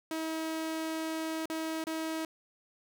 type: tone with dropouts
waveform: sawtooth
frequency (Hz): 320.2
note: D#4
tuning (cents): +50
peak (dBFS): -29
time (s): 0.11-2.25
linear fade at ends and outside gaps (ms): 2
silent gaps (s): 1.457-1.499 / 1.84-1.869
effects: none